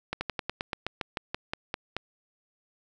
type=slowing click train; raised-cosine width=0.3 ms; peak=-14 dBFS; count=14; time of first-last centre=0.13-1.966 s; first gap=80 ms; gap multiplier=1.09; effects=none